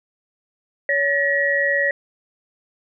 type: tone cluster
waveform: sine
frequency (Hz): 563 / 1751 / 1908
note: C#5 / A6 / A#6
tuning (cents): +27 / -9 / +40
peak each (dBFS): -22 / -27 / -18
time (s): 0.89-1.91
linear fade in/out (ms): 2
effects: none